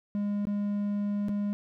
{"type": "tone with dropouts", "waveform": "triangle", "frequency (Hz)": 204.5, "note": "G#3", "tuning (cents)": -26, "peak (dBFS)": -25, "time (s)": [0.15, 1.53], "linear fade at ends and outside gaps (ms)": 0, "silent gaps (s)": [[0.453, 0.47], [1.284, 1.292]], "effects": []}